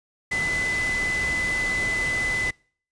sine tone in noise, 2012 Hz, B6, 32 cents sharp, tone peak -23 dBFS, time 0.31-2.51 s, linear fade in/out 10 ms, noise pink, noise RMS -32 dBFS, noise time 0.31-2.51 s, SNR +6 dB, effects noise-tail reverb RT60 0.5 s tail -26 dB re dry + resampled to 22050 Hz

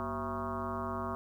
sine tone with frequency modulation, 666 Hz, E5, 18 cents sharp, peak -33 dBFS, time 0-1.15 s, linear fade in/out 0 ms, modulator 143 Hz, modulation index 4.2, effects 11-bit

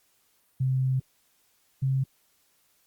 sine tone pair in turn, 130.81 / 133.48 Hz, C3 / C3, 0 / +35 cents, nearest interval unison, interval 35 cents, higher second, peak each -22 dBFS, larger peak neither, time 0.6-1 / 1.82-2.04 s, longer first, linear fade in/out 10 ms, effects white hiss -67 dBFS RMS until 2.86 s + Opus 48 kbps

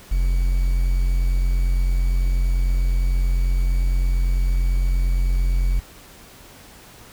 triangle tone with quantisation, 44.42 Hz, F1, 30 cents sharp, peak -14 dBFS, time 0.11-5.8 s, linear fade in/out 10 ms, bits 7, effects pink hiss -45 dBFS RMS until 7.12 s

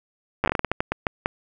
slowing click train, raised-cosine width 0.5 ms, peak -6 dBFS, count 14, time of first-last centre 0.44-1.259 s, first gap 9 ms, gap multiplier 1.29, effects none

